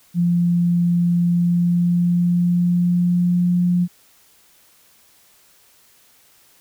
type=tone with pitch glide; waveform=sine; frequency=173.4 to 176.94 Hz; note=F3 to F3; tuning=-12 to +23 cents; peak=-14 dBFS; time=0.14-3.88 s; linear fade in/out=50 ms; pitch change=+35 cents; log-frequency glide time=1.27-3.56 s; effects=white hiss -54 dBFS RMS until 6.6 s